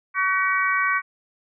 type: harmonic tone with a mistuned harmonic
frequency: 377.6 Hz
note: F#4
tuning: 35 cents sharp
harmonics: 3 / 4 / 5 / 6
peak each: -23 / -24 / -25 / -26 dBFS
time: 0.14-1.02 s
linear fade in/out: 50 ms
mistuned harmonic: 5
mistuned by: +27 cents
effects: none